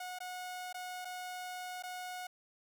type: tone with dropouts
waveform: sawtooth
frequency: 729 Hz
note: F#5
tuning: 26 cents flat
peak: -37 dBFS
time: 0-2.27 s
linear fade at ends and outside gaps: 5 ms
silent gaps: 0.188-0.203 / 0.728-0.743 / 1.048-1.052 / 1.825-1.835 s
effects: none